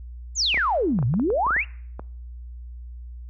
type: exponential two-way sweep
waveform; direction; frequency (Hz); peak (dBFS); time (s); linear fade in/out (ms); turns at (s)
sine; down then up; 7459 to 110.1 to 2899; -19; 0.35-1.65; 50; 1.06
type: clicks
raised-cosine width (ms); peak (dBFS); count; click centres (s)
1; -20; 11; 0.544 / 0.575 / 0.989 / 1.027 / 1.14 / 1.197 / 1.303 / 1.467 / 1.507 / 1.565 / 1.995
effects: noise-tail reverb RT60 0.6 s tail -24 dB re dry + added 60 Hz sine -35 dBFS peak until 3.29 s